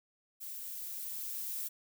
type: noise with level ramp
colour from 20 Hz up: violet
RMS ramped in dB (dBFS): -44 to -38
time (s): 0.4-1.69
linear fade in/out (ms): 20
effects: none